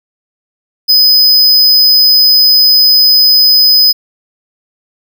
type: tone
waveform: square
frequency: 5020 Hz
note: D#8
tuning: 15 cents sharp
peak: -4 dBFS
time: 0.88-3.93 s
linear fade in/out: 20 ms
effects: none